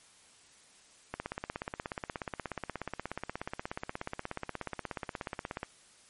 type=click train; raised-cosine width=0.5 ms; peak=-20 dBFS; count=76; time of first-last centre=1.14-5.631 s; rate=16.7 Hz; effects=white hiss -60 dBFS RMS until 6.09 s + MP3 48 kbps